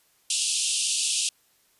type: band-pass noise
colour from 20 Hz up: white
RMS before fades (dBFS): -26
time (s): 0.3-1.29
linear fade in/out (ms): 2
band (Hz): 2600 to 10000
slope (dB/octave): 96
effects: white hiss -64 dBFS RMS until 1.79 s + resampled to 32000 Hz